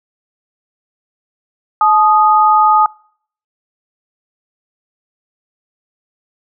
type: tone pair together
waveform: sine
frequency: 860 / 1241.4 Hz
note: A5 / D#6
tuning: -40 / -4 cents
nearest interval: tritone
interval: 636 cents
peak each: -10 dBFS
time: 1.81-2.86 s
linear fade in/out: 2 ms
effects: noise-tail reverb RT60 0.6 s tail -26 dB re dry